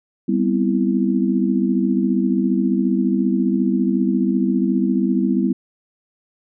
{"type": "chord", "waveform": "sine", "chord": "C major seventh", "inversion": "second", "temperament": "equal", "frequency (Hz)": [196, 246.9, 261.6, 329.6], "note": ["G3", "B3", "C4", "E4"], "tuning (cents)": [0, 0, 0, 0], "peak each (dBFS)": [-19, -20, -24, -22], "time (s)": [0.28, 5.53], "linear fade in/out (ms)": 10, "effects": []}